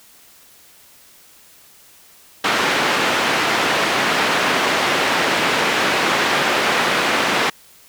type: band-pass noise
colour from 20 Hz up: white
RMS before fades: -18 dBFS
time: 2.44-7.5 s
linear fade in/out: 5 ms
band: 200 to 2300 Hz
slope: 12 dB/octave
effects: white hiss -48 dBFS RMS until 7.88 s